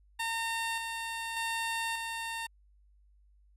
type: tone with tremolo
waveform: 15% pulse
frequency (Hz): 912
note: A#5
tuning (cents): -38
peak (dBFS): -25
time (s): 0.19-2.47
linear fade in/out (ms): 10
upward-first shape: square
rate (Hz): 0.85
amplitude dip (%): 35
effects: added 50 Hz sine -60 dBFS peak until 3.56 s + resampled to 32000 Hz